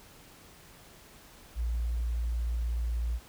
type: tone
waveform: sine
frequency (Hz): 58.27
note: A#1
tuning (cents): 0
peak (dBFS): -27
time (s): 1.55-3.2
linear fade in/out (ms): 50
effects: tanh soft clip ceiling -23 dBFS + pink hiss -54 dBFS RMS until 3.28 s